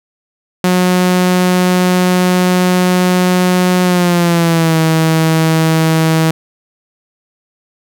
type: tone with pitch glide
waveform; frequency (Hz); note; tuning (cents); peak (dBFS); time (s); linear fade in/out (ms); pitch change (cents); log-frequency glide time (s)
sawtooth; 181.5 to 160.77; F#3 to E3; -33 to -43; -5; 0.64-6.31; 2; -210; 3.83-4.78
effects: none